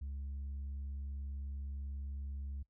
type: tone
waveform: sine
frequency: 69.3 Hz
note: C#2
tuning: in tune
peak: -37 dBFS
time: 0.01-2.63 s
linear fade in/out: 10 ms
effects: noise-tail reverb RT60 0.1 s tail -21 dB re dry + tanh soft clip ceiling -38 dBFS